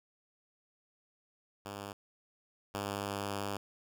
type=tone pair in turn; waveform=5% pulse; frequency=100.5 / 100.5 Hz; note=G2 / G2; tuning=+44 / +44 cents; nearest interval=unison; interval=0 cents; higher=neither; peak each=-30 / -24 dBFS; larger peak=second; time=1.65-1.93 / 2.74-3.57 s; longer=second; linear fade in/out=5 ms; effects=none